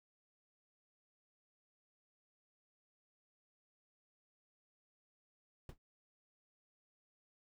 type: noise with exponential decay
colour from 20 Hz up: brown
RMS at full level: -41 dBFS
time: 5.69-5.78 s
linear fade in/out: 2 ms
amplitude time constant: 18 ms
effects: none